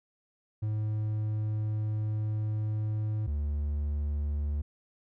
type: tone pair in turn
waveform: triangle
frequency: 107.3 / 73.24 Hz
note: A2 / D2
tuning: -43 / -4 cents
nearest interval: perfect fifth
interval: 661 cents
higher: first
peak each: -26 dBFS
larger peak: neither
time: 0.62-3.27 / 3.27-4.62 s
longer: first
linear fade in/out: 10 ms
effects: none